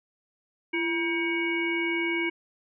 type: harmonic tone with a mistuned harmonic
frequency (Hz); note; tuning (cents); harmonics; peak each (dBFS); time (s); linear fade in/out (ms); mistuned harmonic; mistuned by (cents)
320; D#4; +49; 1 / 3 / 5 / 7 / 9; -28 / -38 / -38 / -28 / -39; 0.73-2.3; 10; 1; +94
effects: none